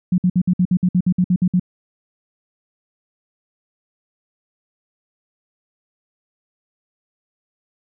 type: tone bursts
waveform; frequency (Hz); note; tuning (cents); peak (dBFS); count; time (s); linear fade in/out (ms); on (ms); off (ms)
sine; 180.6; F#3; -42; -12; 13; 0.12-1.597; 5; 61; 57
effects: none